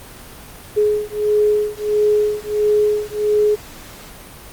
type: beating tone pair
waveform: sine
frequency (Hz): 419.8 / 421.3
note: G#4 / G#4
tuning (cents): +19 / +25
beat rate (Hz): 1.5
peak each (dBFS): -17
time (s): 0.76-3.56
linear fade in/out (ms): 20
effects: pink hiss -38 dBFS RMS until 4.52 s + Opus 32 kbps